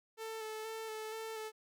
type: tone with vibrato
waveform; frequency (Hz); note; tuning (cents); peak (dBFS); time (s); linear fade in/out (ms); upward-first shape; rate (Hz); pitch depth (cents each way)
sawtooth; 440; A4; 0; -37; 0.17-1.52; 50; square; 2.1; 18
effects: none